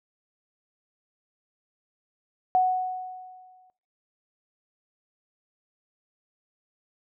sine tone with exponential decay, 740 Hz, F#5, in tune, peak -16 dBFS, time 2.55-3.7 s, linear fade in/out 0 ms, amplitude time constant 250 ms, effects noise-tail reverb RT60 0.4 s tail -20 dB re dry

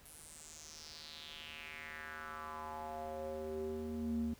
square tone with band-pass filter sweep, 77.78 Hz, D#2, in tune, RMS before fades -44 dBFS, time 0.05-4.34 s, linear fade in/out 5 ms, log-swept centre 11000 to 200 Hz, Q 4, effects pink hiss -62 dBFS RMS until 4.39 s

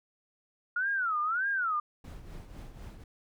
sine tone with vibrato, 1398 Hz, F6, 1 cent sharp, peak -27 dBFS, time 0.76-1.8 s, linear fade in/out 5 ms, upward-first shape sine, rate 1.7 Hz, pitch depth 260 cents each way
brown noise with tremolo, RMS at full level -42 dBFS, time 2.04-3.04 s, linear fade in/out 5 ms, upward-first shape triangle, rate 4 Hz, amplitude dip 65%
effects none

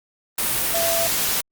sine tone in noise, 670 Hz, E5, 28 cents sharp, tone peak -22 dBFS, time 0.74-1.07 s, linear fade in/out 5 ms, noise white, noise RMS -22 dBFS, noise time 0.38-1.41 s, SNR -3 dB, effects Opus 32 kbps

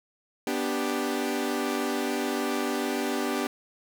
sawtooth chord, G major, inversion first, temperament equal, 246.9 / 293.7 / 392 Hz, B3 / D4 / G4, 0 / 0 / 0 cents, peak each -27 dBFS, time 0.47-3.47 s, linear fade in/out 2 ms, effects none

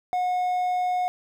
triangle tone, 726 Hz, F#5, 33 cents flat, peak -20 dBFS, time 0.13-1.08 s, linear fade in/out 0 ms, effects 10-bit

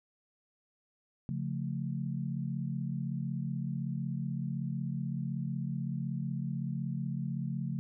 sine chord, Db augmented, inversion none, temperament equal, 138.59 / 174.61 / 220 Hz, Db3 / F3 / A3, 0 / 0 / 0 cents, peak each -35 / -37 / -39 dBFS, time 1.29-7.79 s, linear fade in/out 0 ms, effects none

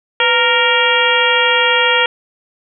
harmonic tone with a mistuned harmonic, 466.2 Hz, A#4, in tune, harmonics 1 / 2 / 3 / 4 / 5 / 6 / 7, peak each -18 / -18 / -18 / -18 / -18 / -18 / -18 dBFS, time 0.2-2.06 s, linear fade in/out 2 ms, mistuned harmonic 1, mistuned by +110 cents, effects none

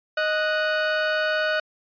40% pulse tone pair together, 621 / 1477 Hz, D#5 / F#6, -3 / -3 cents, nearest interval octave + minor third, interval 1500 cents, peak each -23 dBFS, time 0.17-1.6 s, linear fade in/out 5 ms, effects resampled to 11025 Hz

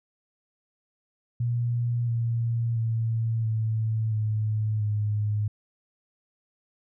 sine tone with pitch steps, 119.4 / 116.4 / 113.48 / 110.63 / 107.86 / 105.15 Hz, A#2 / A#2 / A#2 / A2 / A2 / G#2, +42 / -2 / -46 / +10 / -34 / +22 cents, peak -23 dBFS, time 1.4-5.48 s, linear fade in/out 5 ms, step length 680 ms, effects none

